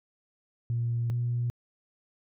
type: tone pair in turn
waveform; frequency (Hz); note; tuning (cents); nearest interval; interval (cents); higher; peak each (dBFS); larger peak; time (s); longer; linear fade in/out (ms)
sine; 117.9 / 120.24; A#2 / B2; +20 / -46; unison; 34; second; -25; neither; 0.7-1.1 / 1.1-1.5; neither; 0
effects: tanh soft clip ceiling -21 dBFS